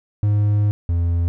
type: tone pair in turn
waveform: triangle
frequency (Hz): 103.83 / 85.31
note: G#2 / F2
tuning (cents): 0 / -40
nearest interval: minor third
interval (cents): 340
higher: first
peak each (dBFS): -12 / -14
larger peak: first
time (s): 0.23-0.71 / 0.89-1.28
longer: first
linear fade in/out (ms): 0
effects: none